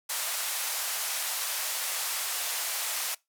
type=band-pass noise; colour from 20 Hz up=white; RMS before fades=-32 dBFS; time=0.09-3.15 s; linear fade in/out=10 ms; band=600 to 14000 Hz; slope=24 dB/octave; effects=noise-tail reverb RT60 0.2 s tail -23 dB re dry